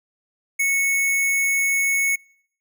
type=tone with sample-and-hold; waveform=sine; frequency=2207 Hz; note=C#7; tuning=8 cents flat; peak=-17 dBFS; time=0.59-2.16 s; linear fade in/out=10 ms; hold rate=8820 Hz; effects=noise-tail reverb RT60 0.6 s tail -26 dB re dry